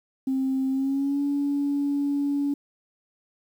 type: tone with pitch glide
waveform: sine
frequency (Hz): 265 to 284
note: C4 to C#4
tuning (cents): +22 to +42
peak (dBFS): -21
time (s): 0.27-2.54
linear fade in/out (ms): 5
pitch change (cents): +120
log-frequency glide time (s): 0.7-1.21
effects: tanh soft clip ceiling -18 dBFS + 9-bit